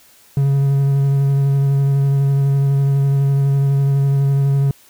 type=tone with vibrato; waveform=triangle; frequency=138.59 Hz; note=C#3; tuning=in tune; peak=-10 dBFS; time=0.37-4.71 s; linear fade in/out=2 ms; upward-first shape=square; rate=12 Hz; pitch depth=11 cents each way; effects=white hiss -49 dBFS RMS until 4.89 s